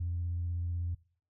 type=tone with vibrato; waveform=sine; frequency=86.4 Hz; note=F2; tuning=18 cents flat; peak=-30 dBFS; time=0-0.95 s; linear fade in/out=10 ms; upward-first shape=square; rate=16 Hz; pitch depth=14 cents each way; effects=noise-tail reverb RT60 0.5 s tail -22 dB re dry + tanh soft clip ceiling -27 dBFS